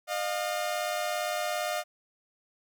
sawtooth tone pair together, 610 / 707.5 Hz, D#5 / F5, -34 / +22 cents, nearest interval minor third, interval 256 cents, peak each -28 dBFS, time 0.07-1.84 s, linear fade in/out 50 ms, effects none

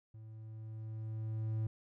triangle tone with level ramp, 110 Hz, A2, in tune, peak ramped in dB -47 to -30 dBFS, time 0.14-1.67 s, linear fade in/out 5 ms, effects none

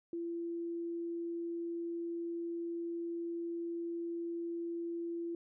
sine tone, 339 Hz, E4, 49 cents sharp, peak -36 dBFS, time 0.13-5.35 s, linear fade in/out 2 ms, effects none

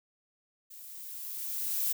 violet noise with level ramp, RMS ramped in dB -49 to -29 dBFS, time 0.7-1.93 s, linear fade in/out 10 ms, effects none

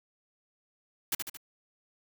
white noise with echo, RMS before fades -29 dBFS, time 1.12-1.15 s, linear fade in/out 5 ms, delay 74 ms, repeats 3, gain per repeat -5 dB, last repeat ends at 1.372 s, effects none

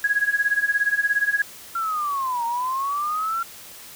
sine tone with tremolo, 1661.2 Hz, G#6, in tune, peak -15 dBFS, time 0.04-1.42 s, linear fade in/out 2 ms, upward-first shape sine, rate 17 Hz, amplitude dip 85%
sine linear two-way sweep, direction down then up, 1374 to 922 to 1374 Hz, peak -22 dBFS, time 1.75-3.43 s, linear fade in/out 5 ms, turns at 2.45 s
effects white hiss -42 dBFS RMS until 3.95 s

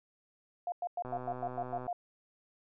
sine tone bursts, 706 Hz, F5, 19 cents sharp, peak -32 dBFS, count 9, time 0.67-1.929 s, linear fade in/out 2 ms, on 51 ms, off 100 ms
click train, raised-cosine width 1 ms, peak -29 dBFS, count 104, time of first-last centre 1.05-1.867 s, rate 126 Hz
effects none

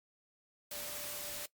sine tone in noise, 587.3 Hz, D5, in tune, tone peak -50 dBFS, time 0.71-1.46 s, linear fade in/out 5 ms, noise white, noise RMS -42 dBFS, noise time 0.71-1.46 s, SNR -11 dB, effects noise-tail reverb RT60 0.1 s tail -19 dB re dry + MP3 96 kbps

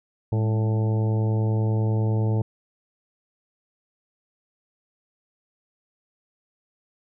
harmonic tone with a mistuned harmonic, 110 Hz, A2, in tune, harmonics 1 / 2 / 3 / 4 / 5 / 6 / 7 / 8, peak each -20 / -31 / -33 / -33 / -38 / -42 / -42 / -41 dBFS, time 0.32-2.42 s, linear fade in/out 5 ms, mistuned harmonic 2, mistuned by -82 cents, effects none

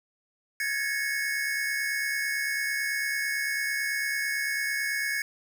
square tone cluster, 1626 / 1695 / 1836 / 2197 Hz, G#6 / G#6 / A#6 / C#7, -37 / +35 / -27 / -16 cents, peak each -38 / -31 / -38 / -32 dBFS, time 0.6-5.22 s, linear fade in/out 2 ms, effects none

